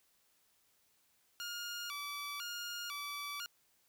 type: tone with vibrato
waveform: 15% pulse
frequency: 1279 Hz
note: D#6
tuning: 47 cents sharp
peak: -34 dBFS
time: 1.4-3.46 s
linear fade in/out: 0 ms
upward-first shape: square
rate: 1 Hz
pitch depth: 180 cents each way
effects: white hiss -73 dBFS RMS until 3.88 s